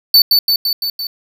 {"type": "tone with echo", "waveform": "square", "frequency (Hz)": 4508, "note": "C#8", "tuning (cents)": 28, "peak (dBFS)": -5, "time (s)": [0.14, 0.22], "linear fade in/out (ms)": 2, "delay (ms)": 170, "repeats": 5, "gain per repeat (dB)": -3, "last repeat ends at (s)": 1.07, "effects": ["7-bit"]}